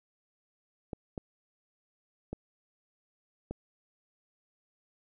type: clicks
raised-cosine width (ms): 2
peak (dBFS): -23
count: 4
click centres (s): 0.932 / 1.178 / 2.33 / 3.51
effects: none